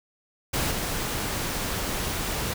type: noise with level steps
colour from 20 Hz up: pink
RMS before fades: -26 / -29 dBFS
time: 0.53-2.54 s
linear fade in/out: 10 ms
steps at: 0.7 s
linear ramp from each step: 20 ms
effects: none